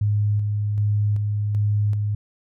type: tone with tremolo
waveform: sine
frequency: 104.1 Hz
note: G#2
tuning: 5 cents sharp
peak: -17 dBFS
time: 0.01-2.15 s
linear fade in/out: 5 ms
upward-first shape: square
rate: 1.3 Hz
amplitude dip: 30%
effects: none